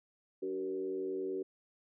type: tone with frequency modulation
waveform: sine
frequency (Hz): 380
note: F#4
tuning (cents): +46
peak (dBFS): -34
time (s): 0.42-1.43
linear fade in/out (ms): 10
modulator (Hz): 89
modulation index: 0.8
effects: none